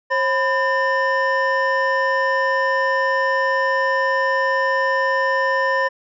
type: tone cluster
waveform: triangle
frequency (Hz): 537 / 1002 / 1800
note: C5 / B5 / A6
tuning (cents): +45 / +25 / +39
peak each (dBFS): -19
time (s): 0.1-5.89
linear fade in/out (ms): 20
effects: resampled to 16000 Hz